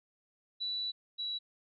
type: tone pair in turn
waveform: sine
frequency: 3951 / 3915 Hz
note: B7 / B7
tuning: 0 / -16 cents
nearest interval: unison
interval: 16 cents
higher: first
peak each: -33 / -34 dBFS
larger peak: first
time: 0.6-0.92 / 1.18-1.39 s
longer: first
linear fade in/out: 20 ms
effects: none